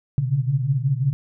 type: tone cluster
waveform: sine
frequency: 124.2 / 137.5 / 143.1 Hz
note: B2 / C#3 / D3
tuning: +10 / -14 / -45 cents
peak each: -23 dBFS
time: 0.18-1.13 s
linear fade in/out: 0 ms
effects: none